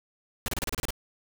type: noise bursts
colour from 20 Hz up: pink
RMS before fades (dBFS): -30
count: 9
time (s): 0.46-0.906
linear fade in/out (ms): 0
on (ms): 22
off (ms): 31
effects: none